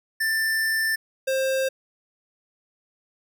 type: tone pair in turn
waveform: square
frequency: 1777 / 530.1 Hz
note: A6 / C5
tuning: +17 / +23 cents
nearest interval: octave + major sixth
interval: 2094 cents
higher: first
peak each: -22 / -22 dBFS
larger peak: neither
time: 0.2-0.96 / 1.27-1.69 s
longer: first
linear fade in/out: 10 ms
effects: none